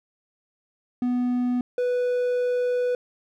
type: tone pair in turn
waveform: triangle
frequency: 246.9 / 493.8 Hz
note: B3 / B4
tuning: 0 / 0 cents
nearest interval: octave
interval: 1200 cents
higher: second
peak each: -19 dBFS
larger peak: neither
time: 1.02-1.61 / 1.78-2.95 s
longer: second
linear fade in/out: 2 ms
effects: none